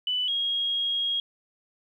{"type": "tone pair in turn", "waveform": "sine", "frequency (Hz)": [2987, 3276], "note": ["F#7", "G#7"], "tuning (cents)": [16, -24], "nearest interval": "major second", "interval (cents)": 160, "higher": "second", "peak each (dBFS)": -24, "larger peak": "neither", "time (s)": [[0.07, 0.28], [0.28, 1.2]], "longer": "second", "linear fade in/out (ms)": 2, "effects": ["10-bit"]}